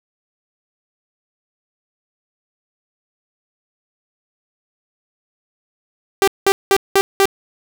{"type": "tone bursts", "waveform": "sawtooth", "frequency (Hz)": 392, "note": "G4", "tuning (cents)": 0, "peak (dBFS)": -6, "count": 5, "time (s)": [6.22, 7.255], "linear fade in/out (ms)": 0, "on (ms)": 55, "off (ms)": 190, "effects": []}